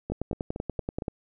two click trains, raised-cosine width 2 ms, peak -16 / -19 dBFS, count 11 / 5, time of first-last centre 0.12-1.082 / 0.1-1.022 s, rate 10.4 / 4.34 Hz, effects none

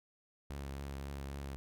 sawtooth tone with vibrato, 69.3 Hz, C#2, in tune, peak -37 dBFS, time 0.5-1.56 s, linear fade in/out 0 ms, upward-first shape triangle, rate 3.7 Hz, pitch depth 26 cents each way, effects none

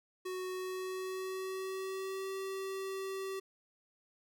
square tone with pitch glide, 370 to 385.3 Hz, F#4 to G4, 0 to -30 cents, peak -38 dBFS, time 0.25-3.4 s, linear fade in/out 10 ms, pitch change +70 cents, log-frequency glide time 0.49-2.31 s, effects none

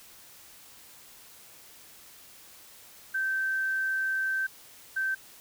sine tone bursts at uneven times, 1553 Hz, G6, 17 cents flat, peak -26 dBFS, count 2, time 3.14-4.47 / 4.96-5.15 s, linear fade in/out 10 ms, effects white hiss -52 dBFS RMS until 5.4 s

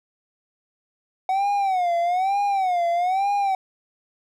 triangle tone with vibrato, 745 Hz, F#5, 12 cents sharp, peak -17 dBFS, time 1.29-3.55 s, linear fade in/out 2 ms, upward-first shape sine, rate 1.1 Hz, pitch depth 150 cents each way, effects none

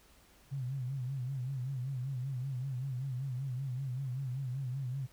sine tone with vibrato, 130.81 Hz, C3, in tune, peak -34 dBFS, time 0.51-5.07 s, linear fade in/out 20 ms, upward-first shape sine, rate 5.2 Hz, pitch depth 110 cents each way, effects added 50 Hz sine -68 dBFS peak until 5.12 s + pink hiss -63 dBFS RMS until 5.12 s

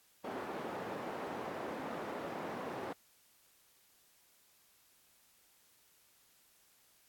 white band-pass noise, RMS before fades -42 dBFS, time 0.24-2.93 s, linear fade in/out 5 ms, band 220 to 770 Hz, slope 12 dB/octave, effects white hiss -68 dBFS RMS until 7.08 s + AAC 64 kbps

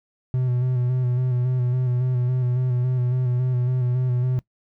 triangle tone with vibrato, 125.5 Hz, B2, 28 cents sharp, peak -17 dBFS, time 0.34-4.39 s, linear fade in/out 0 ms, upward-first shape square, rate 3.6 Hz, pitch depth 29 cents each way, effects noise-tail reverb RT60 0.1 s tail -21 dB re dry

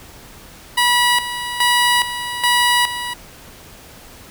15% pulse tone with tremolo, 972 Hz, B5, 28 cents flat, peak -6 dBFS, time 0.77-3.14 s, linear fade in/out 10 ms, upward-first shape square, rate 1.2 Hz, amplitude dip 70%, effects pink hiss -41 dBFS RMS until 4.3 s

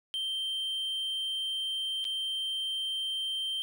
triangle tone with dropouts, 3136 Hz, G7, in tune, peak -29 dBFS, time 0.14-3.62 s, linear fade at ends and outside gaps 0 ms, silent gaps 2.043-2.051 s, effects none

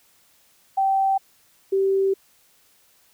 sine tone pair in turn, 776 / 388 Hz, G5 / G4, -18 / -18 cents, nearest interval octave, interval 1200 cents, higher first, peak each -17 dBFS, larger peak neither, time 0.77-1.18 / 1.72-2.14 s, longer second, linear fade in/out 10 ms, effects white hiss -59 dBFS RMS until 3.13 s

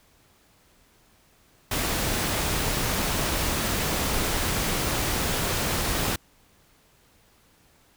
pink noise, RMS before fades -26 dBFS, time 1.71-6.16 s, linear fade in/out 5 ms, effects pink hiss -60 dBFS RMS until 7.96 s

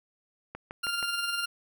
click train, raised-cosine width 0.5 ms, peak -23 dBFS, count 4, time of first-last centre 0.55-1.028 s, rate 6.28 Hz
20% pulse tone with tremolo, 1396.9 Hz, F6, in tune, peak -22 dBFS, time 0.83-1.46 s, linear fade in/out 10 ms, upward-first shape sine, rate 20 Hz, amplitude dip 45%
effects none

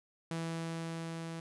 sawtooth tone with level ramp, 164.81 Hz, E3, in tune, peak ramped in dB -31 to -36 dBFS, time 0.31-1.4 s, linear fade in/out 2 ms, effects resampled to 24000 Hz

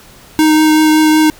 square tone with vibrato, 310.4 Hz, D#4, 4 cents flat, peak -7 dBFS, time 0.39-1.3 s, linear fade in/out 0 ms, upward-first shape triangle, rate 5.3 Hz, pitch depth 12 cents each way, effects pink hiss -40 dBFS RMS until 1.39 s

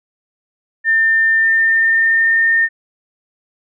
sine tone with pitch glide, 1800 to 1820.9 Hz, A6 to A#6, +39 to -41 cents, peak -10 dBFS, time 0.84-2.69 s, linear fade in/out 50 ms, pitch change +20 cents, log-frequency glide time 1.32-2.55 s, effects none

